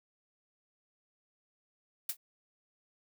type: noise with exponential decay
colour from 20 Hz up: blue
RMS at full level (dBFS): -28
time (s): 2.09-2.17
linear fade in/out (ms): 5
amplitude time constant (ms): 17
effects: none